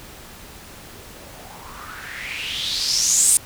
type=noise with low-pass filter sweep; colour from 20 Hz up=violet; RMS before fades=-24 dBFS; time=0.61-3.37 s; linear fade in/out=0 ms; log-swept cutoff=250 to 9200 Hz; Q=5.4; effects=pink hiss -41 dBFS RMS until 3.45 s